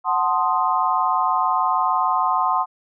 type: chord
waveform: sine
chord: F# diminished seventh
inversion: none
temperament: equal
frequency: 740 / 880 / 1046.5 / 1244.5 Hz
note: F#5 / A5 / C6 / Eb6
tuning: 0 / 0 / 0 / 0 cents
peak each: -23 / -24 / -20 / -24 dBFS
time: 0.04-2.66 s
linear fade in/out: 50 ms
effects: none

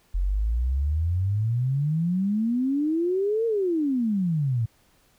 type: exponential two-way sweep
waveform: sine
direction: up then down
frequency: 43.34 to 466.2 to 108.9 Hz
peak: -21 dBFS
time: 0.14-4.66 s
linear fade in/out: 10 ms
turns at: 3.46 s
effects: pink hiss -62 dBFS RMS until 5.18 s

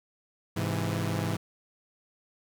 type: chord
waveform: sawtooth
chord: Ab augmented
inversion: none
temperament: equal with one note detuned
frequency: 103.83 / 130.81 / 165.67 Hz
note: Ab2 / C3 / E3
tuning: 0 / 0 / +9 cents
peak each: -27 / -31 / -28 dBFS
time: 0.56-1.37 s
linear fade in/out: 10 ms
effects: 10-bit

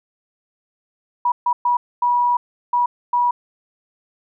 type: tone bursts at uneven times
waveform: sine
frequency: 970 Hz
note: B5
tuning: 31 cents flat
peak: -14 dBFS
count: 6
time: 1.25-1.32 / 1.46-1.53 / 1.65-1.77 / 2.02-2.37 / 2.73-2.86 / 3.13-3.31 s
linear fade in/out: 5 ms
effects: none

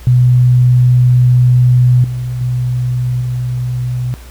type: tone with level steps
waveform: sine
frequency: 124.4 Hz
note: B2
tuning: 13 cents sharp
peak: -5 / -16 / -12 / -14 dBFS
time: 0.07-4.14 s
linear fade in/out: 0 ms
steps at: 2.04 / 2.41 / 3.21 s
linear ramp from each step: 2 ms
effects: added 60 Hz sine -31 dBFS peak until 4.3 s + pink hiss -40 dBFS RMS until 4.3 s

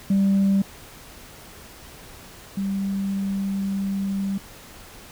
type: tone pair in turn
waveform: sine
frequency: 196 / 196 Hz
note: G3 / G3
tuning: 0 / 0 cents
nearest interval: unison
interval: 0 cents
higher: neither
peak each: -14 / -22 dBFS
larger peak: first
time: 0.1-0.62 / 2.57-4.38 s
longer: second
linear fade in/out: 5 ms
effects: tanh soft clip ceiling -14 dBFS + pink hiss -44 dBFS RMS until 5.11 s

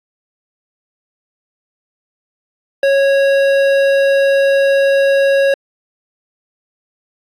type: tone with hard clipping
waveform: triangle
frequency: 551 Hz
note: C#5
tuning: 11 cents flat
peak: -11 dBFS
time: 2.83-5.54 s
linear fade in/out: 2 ms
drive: 16 dB
effects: AAC 64 kbps

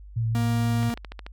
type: tone with vibrato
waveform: sine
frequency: 113.8 Hz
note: A#2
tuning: 41 cents flat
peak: -22 dBFS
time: 0.16-0.9 s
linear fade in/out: 10 ms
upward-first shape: square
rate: 6.3 Hz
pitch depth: 13 cents each way
type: tone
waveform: 45% pulse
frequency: 235 Hz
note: A#3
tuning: 14 cents sharp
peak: -26 dBFS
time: 0.35-0.94 s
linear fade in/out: 0 ms
type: click train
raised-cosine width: 0.3 ms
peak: -21 dBFS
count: 7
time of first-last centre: 0.83-1.265 s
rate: 13.8 Hz
effects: added 50 Hz sine -41 dBFS peak until 1.32 s

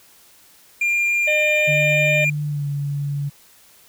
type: tone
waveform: triangle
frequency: 2398 Hz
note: D7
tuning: 36 cents sharp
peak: -15 dBFS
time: 0.81-2.3 s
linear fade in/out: 5 ms
type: harmonic tone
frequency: 607 Hz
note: D#5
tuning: 43 cents flat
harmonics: 1 / 3 / 5 / 6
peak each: -20 / -30 / -34 / -36 dBFS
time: 1.27-2.25 s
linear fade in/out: 10 ms
type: tone with pitch glide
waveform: sine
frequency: 148.3 to 142.75 Hz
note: D3 to D3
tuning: +17 to -49 cents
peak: -21 dBFS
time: 1.67-3.3 s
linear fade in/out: 20 ms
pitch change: -66 cents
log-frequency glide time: 2.46-2.66 s
effects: white hiss -51 dBFS RMS until 3.88 s

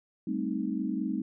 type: chord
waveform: sine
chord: A half-diminished seventh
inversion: third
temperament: equal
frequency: 196 / 220 / 261.6 / 311.1 Hz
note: G3 / A3 / C4 / Eb4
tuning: 0 / 0 / 0 / 0 cents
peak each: -34 dBFS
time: 0.27-1.22 s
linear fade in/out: 5 ms
effects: none

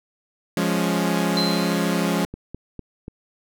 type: chord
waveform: sawtooth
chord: Db major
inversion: first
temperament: equal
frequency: 174.61 / 207.7 / 277.2 Hz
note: F3 / Ab3 / Db4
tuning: 0 / 0 / 0 cents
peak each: -19 / -20 / -22 dBFS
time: 0.57-2.25 s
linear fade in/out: 2 ms
type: tone with exponential decay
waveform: sine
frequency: 4085 Hz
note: C8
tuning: 42 cents flat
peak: -20 dBFS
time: 1.37-2.16 s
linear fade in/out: 1 ms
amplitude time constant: 170 ms
type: clicks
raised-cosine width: 3 ms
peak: -20 dBFS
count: 5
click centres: 2.249 / 2.34 / 2.546 / 2.793 / 3.081 s
effects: none

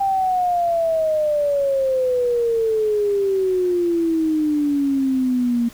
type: exponential sweep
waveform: sine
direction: down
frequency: 792 to 233.1 Hz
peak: -16 dBFS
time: 0-5.69 s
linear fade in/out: 10 ms
effects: pink hiss -44 dBFS RMS until 5.73 s

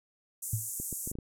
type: band-pass noise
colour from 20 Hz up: pink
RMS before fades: -38 dBFS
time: 0.42-1.12 s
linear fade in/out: 10 ms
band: 6900 to 14000 Hz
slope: 48 dB/octave
type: tone with exponential decay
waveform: sine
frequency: 110 Hz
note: A2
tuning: in tune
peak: -24 dBFS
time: 0.53-0.7 s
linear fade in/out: 5 ms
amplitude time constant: 35 ms
type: clicks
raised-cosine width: 3 ms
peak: -27 dBFS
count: 6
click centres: 0.8 / 0.927 / 1.075 / 1.115 / 1.154 / 1.187 s
effects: none

